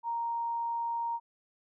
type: tone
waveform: sine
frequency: 932.3 Hz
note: A#5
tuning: in tune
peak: -30 dBFS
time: 0.03-1.2 s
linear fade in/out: 50 ms
effects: none